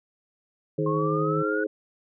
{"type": "tone with tremolo", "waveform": "sine", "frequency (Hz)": 155.56, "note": "D#3", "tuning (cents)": 0, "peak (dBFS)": -26, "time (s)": [0.78, 1.43], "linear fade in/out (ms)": 10, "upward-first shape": "sine", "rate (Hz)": 12, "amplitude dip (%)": 25}
{"type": "harmonic tone", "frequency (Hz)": 105.6, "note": "G#2", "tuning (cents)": 29, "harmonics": [3, 4, 5], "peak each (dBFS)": [-29, -27, -31], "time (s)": [0.78, 1.67], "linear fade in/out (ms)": 5}
{"type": "exponential sweep", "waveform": "sine", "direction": "up", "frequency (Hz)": [1068, 1480], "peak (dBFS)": -28, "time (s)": [0.86, 1.64], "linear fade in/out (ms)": 5}
{"effects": []}